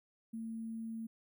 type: tone with sample-and-hold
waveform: sine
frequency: 225.2 Hz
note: A3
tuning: 40 cents sharp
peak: -39 dBFS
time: 0.33-1.07 s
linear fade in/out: 10 ms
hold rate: 11025 Hz
effects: none